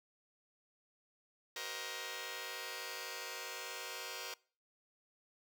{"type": "chord", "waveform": "5% pulse", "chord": "C half-diminished seventh", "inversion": "second", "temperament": "just", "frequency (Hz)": [376.7, 470.9, 523.3, 627.9], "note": ["Gb4", "Bb4", "C5", "Eb5"], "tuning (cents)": [31, 18, 0, 16], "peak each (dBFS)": [-39, -34, -36, -39], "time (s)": [1.56, 4.34], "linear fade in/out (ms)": 2, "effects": ["noise-tail reverb RT60 0.4 s tail -23 dB re dry"]}